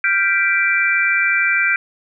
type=chord; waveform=sine; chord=G dominant seventh; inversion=third; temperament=equal; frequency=1396.9 / 1568 / 1975.5 / 2349 Hz; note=F6 / G6 / B6 / D7; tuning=0 / 0 / 0 / 0 cents; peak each=-22 / -18 / -22 / -17 dBFS; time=0.04-1.76 s; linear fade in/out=2 ms; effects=none